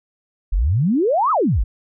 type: exponential two-way sweep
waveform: sine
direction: up then down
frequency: 38.53 to 1318.5 to 38.53 Hz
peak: -14 dBFS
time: 0.52-1.64 s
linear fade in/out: 10 ms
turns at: 1.31 s
effects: none